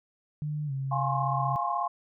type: tone with pitch glide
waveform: sine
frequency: 150 to 135.19 Hz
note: D3 to C#3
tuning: +37 to -43 cents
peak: -29 dBFS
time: 0.42-1.56 s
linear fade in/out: 0 ms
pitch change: -180 cents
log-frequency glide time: 0.66-0.72 s
type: chord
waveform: sine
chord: Db major seventh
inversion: first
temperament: equal with one note detuned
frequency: 698.5 / 830.6 / 1046.5 / 1082.8 Hz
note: F5 / Ab5 / C6 / Db6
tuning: 0 / 0 / 0 / -41 cents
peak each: -32 dBFS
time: 0.91-1.88 s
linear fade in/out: 10 ms
effects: none